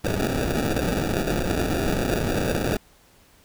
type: noise with sample-and-hold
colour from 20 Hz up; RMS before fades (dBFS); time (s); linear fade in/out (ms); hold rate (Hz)
blue; -24; 0.04-2.77; 5; 1050
effects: pink hiss -56 dBFS RMS until 3.44 s